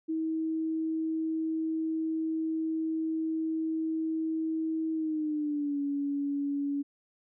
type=tone with pitch glide; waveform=sine; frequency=320.1 to 283.5 Hz; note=D#4 to C#4; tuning=+49 to +39 cents; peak=-28 dBFS; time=0.08-6.83 s; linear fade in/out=20 ms; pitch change=-210 cents; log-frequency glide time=4.93-5.8 s; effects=none